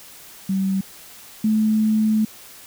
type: tone pair in turn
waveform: sine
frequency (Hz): 192.4 / 216.8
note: G3 / A3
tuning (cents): -32 / -25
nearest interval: major second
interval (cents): 207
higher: second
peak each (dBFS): -18 / -15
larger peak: second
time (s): 0.49-0.81 / 1.44-2.25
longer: second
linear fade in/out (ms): 5
effects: white hiss -43 dBFS RMS until 2.66 s